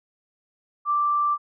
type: tone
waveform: sine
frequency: 1174.7 Hz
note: D6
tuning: in tune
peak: -19 dBFS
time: 0.85-1.38 s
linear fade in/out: 50 ms
effects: none